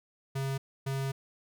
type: tone bursts at uneven times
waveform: square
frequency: 135.6 Hz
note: C#3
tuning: 38 cents flat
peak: -31 dBFS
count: 2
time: 0.35-0.58 / 0.86-1.12 s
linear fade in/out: 10 ms
effects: none